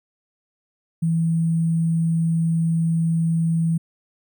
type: tone with sample-and-hold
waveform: sine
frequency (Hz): 164.7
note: E3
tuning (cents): -1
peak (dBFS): -17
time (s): 1.02-3.78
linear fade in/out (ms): 10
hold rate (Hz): 8820
effects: none